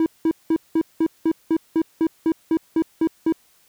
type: tone bursts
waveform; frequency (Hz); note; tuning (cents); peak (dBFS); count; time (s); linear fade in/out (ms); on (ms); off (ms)
triangle; 324; E4; -30; -13; 14; 0-3.324; 2; 61; 190
effects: white hiss -58 dBFS RMS until 3.68 s